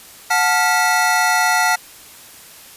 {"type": "tone cluster", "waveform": "square", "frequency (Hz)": [730, 878, 1398, 1950], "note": ["F#5", "A5", "F6", "B6"], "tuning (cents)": [-24, -4, 1, -23], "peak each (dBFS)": -20, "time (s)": [0.3, 1.76], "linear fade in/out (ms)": 10, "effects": ["white hiss -41 dBFS RMS until 2.76 s", "resampled to 32000 Hz"]}